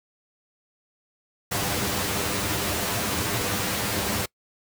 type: noise with comb filter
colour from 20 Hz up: pink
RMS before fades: -26 dBFS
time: 1.51-4.26 s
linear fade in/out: 10 ms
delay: 10 ms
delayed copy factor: +0.55
effects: noise-tail reverb RT60 0.1 s tail -24 dB re dry + high-pass 80 Hz 12 dB/octave